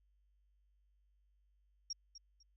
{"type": "tone with echo", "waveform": "sine", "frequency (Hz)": 5588, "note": "F8", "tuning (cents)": 0, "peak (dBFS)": -38, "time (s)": [1.9, 1.93], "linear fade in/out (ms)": 5, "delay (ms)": 250, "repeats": 2, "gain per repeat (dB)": -12, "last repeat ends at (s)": 2.43, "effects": ["added 50 Hz sine -70 dBFS peak until 2.56 s"]}